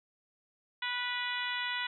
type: harmonic tone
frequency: 490.7 Hz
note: B4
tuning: 11 cents flat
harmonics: 2 / 3 / 4 / 5 / 6 / 7 / 8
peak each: -40 / -39 / -37 / -42 / -41 / -40 / -45 dBFS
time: 0.82-1.87 s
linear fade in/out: 5 ms
effects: none